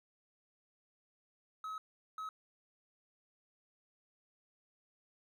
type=tone bursts at uneven times; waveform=triangle; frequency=1281 Hz; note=E6; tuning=50 cents flat; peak=-38 dBFS; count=2; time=1.64-1.78 / 2.18-2.29 s; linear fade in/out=2 ms; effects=none